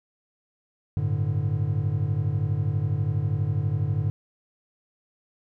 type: chord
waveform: triangle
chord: G suspended second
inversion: none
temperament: just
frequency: 98 / 110.25 / 147 Hz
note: G2 / A2 / D3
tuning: 0 / +4 / +2 cents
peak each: -25 dBFS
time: 0.97-4.1 s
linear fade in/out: 0 ms
effects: none